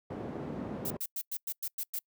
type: band-pass noise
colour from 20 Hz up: white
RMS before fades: -39 dBFS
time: 0.1-0.97 s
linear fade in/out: 5 ms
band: 110 to 380 Hz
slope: 12 dB/octave
type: noise bursts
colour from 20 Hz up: violet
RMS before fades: -35 dBFS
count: 8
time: 0.85-1.99 s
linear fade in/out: 5 ms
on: 55 ms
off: 100 ms
effects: noise-tail reverb RT60 0.1 s tail -26 dB re dry